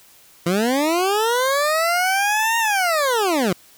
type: linear two-way sweep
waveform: 20% pulse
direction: up then down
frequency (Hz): 164.81 to 932.3 to 164.81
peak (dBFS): -12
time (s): 0.46-3.53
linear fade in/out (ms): 5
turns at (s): 2.58
effects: white hiss -50 dBFS RMS until 3.77 s